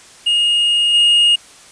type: tone with level steps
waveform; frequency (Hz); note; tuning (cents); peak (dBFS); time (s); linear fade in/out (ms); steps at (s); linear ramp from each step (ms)
triangle; 2855; F7; +37; -10 / -7; 0.26-1.36; 10; 0.93; 20
effects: white hiss -42 dBFS RMS until 1.71 s + resampled to 22050 Hz